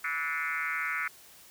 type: tone with frequency modulation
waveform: sine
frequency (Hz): 1769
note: A6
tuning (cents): +9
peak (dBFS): -29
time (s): 0.04-1.08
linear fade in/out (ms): 5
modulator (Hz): 155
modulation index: 3.4
effects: white hiss -54 dBFS RMS until 1.5 s